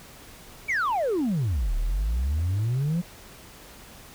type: exponential two-way sweep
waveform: sine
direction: down then up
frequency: 2377 to 35.45 to 180.5 Hz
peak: -20 dBFS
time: 0.68-3.02 s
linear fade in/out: 20 ms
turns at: 1.75 s
effects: tanh soft clip ceiling -21 dBFS + pink hiss -47 dBFS RMS until 4.14 s